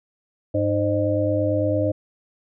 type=harmonic tone with a mistuned harmonic; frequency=102 Hz; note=G#2; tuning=31 cents flat; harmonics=1 / 3 / 5 / 6; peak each=-24 / -24 / -24 / -24 dBFS; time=0.54-1.92 s; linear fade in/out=10 ms; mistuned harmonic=5; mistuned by=+44 cents; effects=none